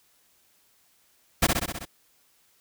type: noise with echo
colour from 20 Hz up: pink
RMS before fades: -19 dBFS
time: 1.42-1.47 s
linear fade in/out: 10 ms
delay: 64 ms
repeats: 6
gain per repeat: -3 dB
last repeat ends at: 1.854 s
effects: white hiss -64 dBFS RMS until 2.6 s